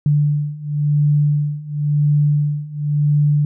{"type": "beating tone pair", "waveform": "sine", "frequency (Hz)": [146.7, 147.65], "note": ["D3", "D3"], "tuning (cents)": [-2, 10], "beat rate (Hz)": 0.95, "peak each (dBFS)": [-18, -16], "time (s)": [0.06, 3.45], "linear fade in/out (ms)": 2, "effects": []}